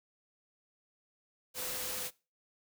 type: tone in noise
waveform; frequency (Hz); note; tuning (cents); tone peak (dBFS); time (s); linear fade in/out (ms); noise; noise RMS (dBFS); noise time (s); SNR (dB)
sine; 505; B4; +39; -48; 1.54-2.11; 50; white; -38; 1.54-2.11; -13
effects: noise-tail reverb RT60 0.3 s tail -21 dB re dry